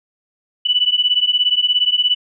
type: beating tone pair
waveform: sine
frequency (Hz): 2960 / 2977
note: F#7 / F#7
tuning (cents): 0 / +10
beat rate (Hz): 17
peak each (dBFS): -16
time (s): 0.65-2.15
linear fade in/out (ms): 10
effects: none